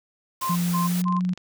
sine tone bursts, 1046.5 Hz, C6, in tune, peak -24 dBFS, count 3, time 0.41-1.2 s, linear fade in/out 20 ms, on 150 ms, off 170 ms
white noise, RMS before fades -34 dBFS, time 0.41-1.02 s, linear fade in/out 5 ms
sine tone with pitch glide, 174.61 to 181.29 Hz, F3 to F#3, 0 to -35 cents, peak -21 dBFS, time 0.49-1.34 s, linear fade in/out 10 ms, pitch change +65 cents, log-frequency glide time 0.85-1.06 s
click train, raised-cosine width 0.2 ms, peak -25 dBFS, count 15, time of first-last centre 0.79-1.376 s, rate 23.9 Hz
effects none

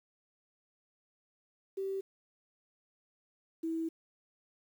sine tone pair in turn, 387.6 / 325.9 Hz, G4 / E4, -20 / -20 cents, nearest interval minor third, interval 300 cents, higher first, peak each -33 / -32 dBFS, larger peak second, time 1.77-2.01 / 3.63-3.89 s, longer second, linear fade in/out 10 ms, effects 10-bit

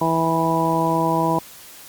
harmonic tone, 163.7 Hz, E3, 12 cents flat, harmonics 1 / 2 / 3 / 4 / 5 / 6, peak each -24 / -23 / -27 / -25 / -26 / -21 dBFS, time 0.01-1.39 s, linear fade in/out 5 ms, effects white hiss -42 dBFS RMS until 1.88 s + Opus 48 kbps

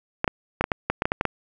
clicks, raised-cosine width 0.5 ms, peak -6 dBFS, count 11, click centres 0.244 / 0.278 / 0.61 / 0.641 / 0.718 / 0.9 / 1.021 / 1.055 / 1.119 / 1.211 / 1.253 s, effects none

